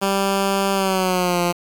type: tone with pitch glide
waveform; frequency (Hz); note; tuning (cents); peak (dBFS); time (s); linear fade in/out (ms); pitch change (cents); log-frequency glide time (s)
10% pulse; 196 to 174.62; G3 to F3; 0 to 0; -9; 0.01-1.53; 20; -200; 0.73-1.41
effects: 7-bit